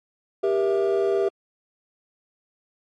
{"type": "chord", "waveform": "triangle", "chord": "E diminished", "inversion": "first", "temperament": "just", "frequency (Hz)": [395.6, 474.7, 659.3], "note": ["G4", "Bb4", "E5"], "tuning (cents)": [16, 31, 0], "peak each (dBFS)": [-18, -24, -24], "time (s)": [0.43, 1.29], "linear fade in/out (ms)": 10, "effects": ["tanh soft clip ceiling -10 dBFS", "MP3 48 kbps"]}